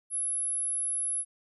sine tone, 10950 Hz, F9, 35 cents flat, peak -28 dBFS, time 0.1-1.25 s, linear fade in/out 50 ms, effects none

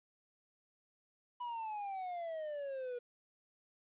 triangle exponential sweep, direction down, 987.8 to 480.3 Hz, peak -37 dBFS, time 1.4-2.99 s, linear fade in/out 10 ms, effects resampled to 8000 Hz + 12-bit

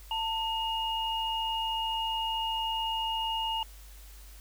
sine tone pair together, 897.7 / 2859 Hz, A5 / F7, +34 / +40 cents, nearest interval octave + minor sixth, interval 2006 cents, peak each -31 / -32 dBFS, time 0.11-3.63 s, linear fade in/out 2 ms, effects added 50 Hz sine -47 dBFS peak until 4.4 s + white hiss -55 dBFS RMS until 4.4 s

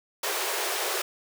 pink high-pass noise, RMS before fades -29 dBFS, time 0.23-1.02 s, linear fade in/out 5 ms, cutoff 360 Hz, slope 96 dB/octave, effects none

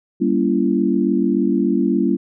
sine chord, G diminished seventh, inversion none, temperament just, 196 / 235.2 / 282.2 / 338.7 Hz, G3 / Bb3 / Db4 / Fb4, 0 / +16 / +31 / +47 cents, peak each -20 dBFS, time 0.2-2.17 s, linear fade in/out 20 ms, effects none

